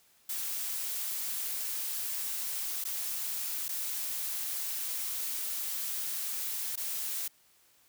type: noise with dropouts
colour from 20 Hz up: blue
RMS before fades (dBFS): -35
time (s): 0.29-7.28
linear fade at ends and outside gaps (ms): 5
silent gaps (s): 2.841-2.85 / 3.683-3.69 / 6.758-6.774
effects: white hiss -65 dBFS RMS until 7.88 s